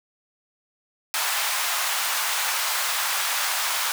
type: high-pass noise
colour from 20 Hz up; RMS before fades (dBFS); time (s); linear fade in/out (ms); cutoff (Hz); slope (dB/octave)
pink; -25; 1.14-3.92; 0; 840; 24
effects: none